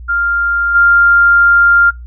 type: tone with level steps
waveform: sine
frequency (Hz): 1396.9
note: F6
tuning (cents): 0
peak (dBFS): -11 / -5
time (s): 0.08-1.91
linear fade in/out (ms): 20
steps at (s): 0.74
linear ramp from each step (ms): 20
effects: noise-tail reverb RT60 0.2 s tail -24 dB re dry + added 60 Hz sine -27 dBFS peak until 2.06 s